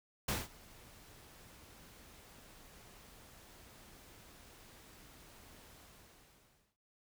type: noise with ADSR envelope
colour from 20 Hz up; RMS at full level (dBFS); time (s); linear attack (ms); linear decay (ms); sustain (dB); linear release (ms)
pink; -34; 0.28-6.77; 6; 190; -24; 990
effects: none